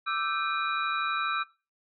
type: tone cluster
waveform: sine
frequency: 1178 / 1330 / 1555 / 2428 / 3906 Hz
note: D6 / E6 / G6 / D#7 / B7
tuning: +5 / +15 / -14 / -43 / -20 cents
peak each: -33 / -30 / -35 / -36 / -37 dBFS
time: 0.06-1.44 s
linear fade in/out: 20 ms
effects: noise-tail reverb RT60 0.3 s tail -20 dB re dry